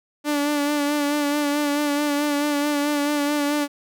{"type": "tone with vibrato", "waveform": "sawtooth", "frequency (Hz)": 291.5, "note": "D4", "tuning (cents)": -13, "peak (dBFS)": -16, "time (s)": [0.24, 3.68], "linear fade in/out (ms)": 50, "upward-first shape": "sine", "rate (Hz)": 4.6, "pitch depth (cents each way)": 32, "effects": []}